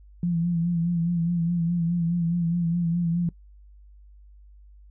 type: tone with vibrato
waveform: sine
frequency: 170.4 Hz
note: F3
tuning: 42 cents flat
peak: -21 dBFS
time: 0.23-3.29 s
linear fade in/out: 2 ms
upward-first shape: sine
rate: 4.8 Hz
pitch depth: 49 cents each way
effects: noise-tail reverb RT60 0.1 s tail -22 dB re dry + added 50 Hz sine -47 dBFS peak until 4.9 s